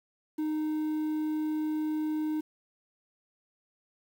triangle tone with quantisation, 308.5 Hz, D#4, 15 cents flat, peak -26 dBFS, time 0.38-2.41 s, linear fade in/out 10 ms, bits 9, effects none

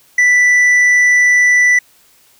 triangle tone with tanh clipping, 1975.5 Hz, B6, in tune, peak -8 dBFS, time 0.18-1.79 s, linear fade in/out 5 ms, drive 9 dB, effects white hiss -50 dBFS RMS until 2.39 s

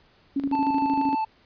sine tone with tremolo, 277.2 Hz, C#4, in tune, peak -21 dBFS, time 0.36-1.15 s, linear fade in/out 5 ms, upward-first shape square, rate 13 Hz, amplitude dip 65%
triangle tone with vibrato, 880 Hz, A5, in tune, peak -21 dBFS, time 0.52-1.25 s, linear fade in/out 10 ms, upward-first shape triangle, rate 8.1 Hz, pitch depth 8 cents each way
effects pink hiss -59 dBFS RMS until 1.45 s + resampled to 11025 Hz

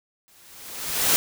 white noise with exponential growth, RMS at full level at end -17 dBFS, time 0.28-1.16 s, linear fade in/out 0 ms, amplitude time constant 190 ms, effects none

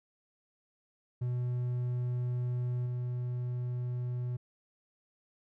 triangle tone with level steps, 123.3 Hz, B2, 2 cents flat, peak -28 / -30 dBFS, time 1.21-4.37 s, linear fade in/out 10 ms, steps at 2.86 s, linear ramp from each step 2 ms, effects none

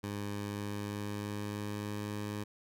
15% pulse tone with pitch glide, 102.1 to 104.12 Hz, G#2 to G#2, -29 to +5 cents, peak -30 dBFS, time 0.03-2.44 s, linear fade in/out 10 ms, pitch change +34 cents, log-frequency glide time 0.29-2.09 s, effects none

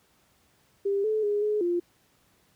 sine tone with pitch steps, 398.3 / 433 / 412.8 / 422.1 / 348.8 Hz, G4 / A4 / G#4 / G#4 / F4, +28 / -28 / -10 / +28 / -2 cents, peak -23 dBFS, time 0.85-1.8 s, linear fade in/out 10 ms, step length 190 ms, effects pink hiss -65 dBFS RMS until 2.55 s + high-pass 60 Hz 12 dB/octave

